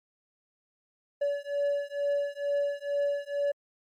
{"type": "beating tone pair", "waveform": "triangle", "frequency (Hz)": [570, 572.2], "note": ["C#5", "D5"], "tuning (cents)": [48, -45], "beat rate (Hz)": 2.2, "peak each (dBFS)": -28, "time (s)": [1.21, 3.52], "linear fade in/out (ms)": 10, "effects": ["MP3 64 kbps"]}